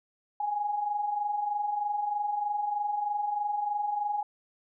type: tone pair together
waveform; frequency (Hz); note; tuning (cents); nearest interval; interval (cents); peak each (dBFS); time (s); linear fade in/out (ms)
sine; 807.4 / 830.6; G#5 / G#5; -49 / 0; unison; 49; -36 / -28; 0.4-4.23; 5
effects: none